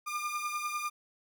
30% pulse beating tone pair, 1202 / 1212 Hz, D6 / D#6, +40 / -46 cents, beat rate 10 Hz, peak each -32 / -35 dBFS, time 0.06-0.9 s, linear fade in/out 20 ms, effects none

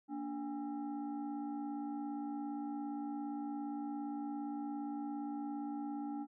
sine tone with frequency modulation, 290.7 Hz, D4, 18 cents flat, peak -38 dBFS, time 0.08-6.27 s, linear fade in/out 50 ms, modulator 524 Hz, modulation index 0.8, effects none

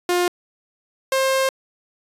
sawtooth tone pair in turn, 354.7 / 531.4 Hz, F4 / C5, +27 / +27 cents, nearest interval perfect fifth, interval 700 cents, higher second, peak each -13 dBFS, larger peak neither, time 0.09-0.28 / 1.12-1.49 s, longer second, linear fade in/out 2 ms, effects resampled to 32000 Hz

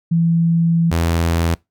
sine / sawtooth tone pair in turn, 167 / 83.65 Hz, E3 / E2, +23 / +26 cents, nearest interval octave, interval 1197 cents, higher first, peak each -12 / -11 dBFS, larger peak second, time 0.11-0.91 / 0.91-1.55 s, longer first, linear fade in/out 10 ms, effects noise-tail reverb RT60 0.2 s tail -24 dB re dry

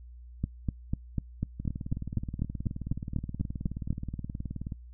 two click trains, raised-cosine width 5 ms, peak -16 / -23 dBFS, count 15 / 60, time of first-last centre 0.44-3.905 / 1.6-4.722 s, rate 4.04 / 18.9 Hz, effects noise-tail reverb RT60 0.1 s tail -23 dB re dry + added 60 Hz sine -45 dBFS peak until 4.93 s

